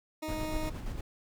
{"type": "tone", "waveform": "20% pulse", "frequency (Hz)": 311.1, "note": "D#4", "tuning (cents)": 0, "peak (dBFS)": -30, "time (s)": [0.22, 0.7], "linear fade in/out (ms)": 10}
{"type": "noise with tremolo", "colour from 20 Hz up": "brown", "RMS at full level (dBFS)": -35, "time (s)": [0.28, 1.01], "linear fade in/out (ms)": 5, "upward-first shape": "square", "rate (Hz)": 8.6, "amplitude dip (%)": 40}
{"effects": []}